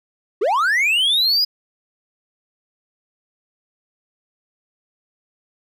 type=linear sweep; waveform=triangle; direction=up; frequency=346.9 to 5020 Hz; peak=-13 dBFS; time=0.41-1.45 s; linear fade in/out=10 ms; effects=none